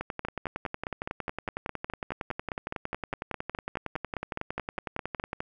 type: two click trains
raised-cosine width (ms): 0.5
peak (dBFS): -17 / -17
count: 59 / 26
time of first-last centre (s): 0.01-5.331 / 0.25-5.405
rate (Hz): 10.9 / 4.85
effects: none